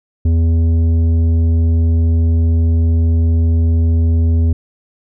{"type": "tone with tanh clipping", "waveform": "sine", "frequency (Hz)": 82.41, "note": "E2", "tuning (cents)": 0, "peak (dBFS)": -11, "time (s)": [0.25, 4.53], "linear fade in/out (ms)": 5, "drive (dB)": 9, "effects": []}